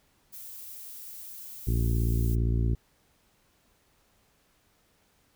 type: noise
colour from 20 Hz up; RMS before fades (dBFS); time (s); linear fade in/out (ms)
violet; -43; 0.32-2.36; 20
type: harmonic tone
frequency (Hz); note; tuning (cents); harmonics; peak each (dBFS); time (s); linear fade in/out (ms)
57.4; A#1; -26; 1 / 2 / 3 / 4 / 5 / 6 / 7; -25 / -27 / -39 / -37 / -41 / -40 / -44; 1.67-2.75; 5
effects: pink hiss -67 dBFS RMS until 5.35 s